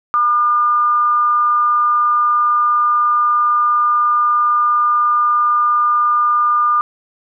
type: tone with amplitude modulation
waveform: sine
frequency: 1206 Hz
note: D6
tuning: 46 cents sharp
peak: -9 dBFS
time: 0.14-6.81 s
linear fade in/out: 0 ms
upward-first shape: sine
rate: 237 Hz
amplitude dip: 40%
effects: none